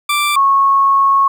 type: tone pair in turn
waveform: 20% pulse / sine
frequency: 1174.7 / 1098.1 Hz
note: D6 / C#6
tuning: 0 / -17 cents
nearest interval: minor second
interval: 117 cents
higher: first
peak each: -8 dBFS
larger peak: neither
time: 0.09-0.36 / 0.36-1.28 s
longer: second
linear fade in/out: 5 ms
effects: 8-bit